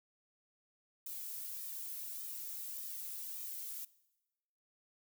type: noise with flanger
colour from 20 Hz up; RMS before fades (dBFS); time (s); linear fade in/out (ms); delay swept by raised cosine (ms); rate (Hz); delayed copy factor
violet; -44; 1.06-3.85; 5; 1.6 to 2.37; 1.7; +0.85
effects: noise-tail reverb RT60 1.0 s tail -20 dB re dry